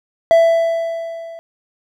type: tone with level ramp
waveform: triangle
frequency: 664 Hz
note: E5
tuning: 12 cents sharp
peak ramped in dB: -4 to -29 dBFS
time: 0.31-1.39 s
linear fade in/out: 0 ms
effects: none